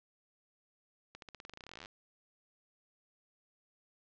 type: accelerating click train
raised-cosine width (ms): 0.2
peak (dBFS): -30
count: 24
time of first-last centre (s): 1.15-1.859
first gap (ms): 72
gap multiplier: 0.91
effects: low-pass 5000 Hz 12 dB/octave